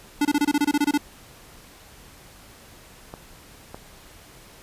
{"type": "tone bursts", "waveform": "square", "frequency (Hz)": 291.6, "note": "D4", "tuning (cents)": -12, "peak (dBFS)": -18, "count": 12, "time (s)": [0.21, 0.977], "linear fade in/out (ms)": 5, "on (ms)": 41, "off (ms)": 25}
{"type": "clicks", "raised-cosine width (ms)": 1, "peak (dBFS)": -21, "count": 2, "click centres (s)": [3.139, 3.745]}
{"effects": ["pink hiss -48 dBFS RMS until 4.62 s", "resampled to 32000 Hz"]}